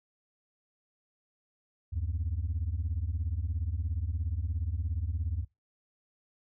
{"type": "beating tone pair", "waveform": "sine", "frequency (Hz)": [73.42, 90.42], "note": ["D2", "F#2"], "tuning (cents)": [0, -39], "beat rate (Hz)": 17, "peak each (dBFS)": -31, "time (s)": [1.92, 5.45], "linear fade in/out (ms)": 20, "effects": ["noise-tail reverb RT60 0.2 s tail -21 dB re dry", "tanh soft clip ceiling -25 dBFS"]}